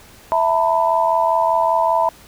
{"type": "chord", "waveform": "sine", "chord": "E suspended fourth", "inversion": "none", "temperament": "equal with one note detuned", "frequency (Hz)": [659.3, 902.7, 987.8], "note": ["E5", "A5", "B5"], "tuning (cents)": [0, 44, 0], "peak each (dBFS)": -18, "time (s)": [0.32, 2.09], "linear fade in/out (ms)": 0, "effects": ["pink hiss -45 dBFS RMS until 2.27 s"]}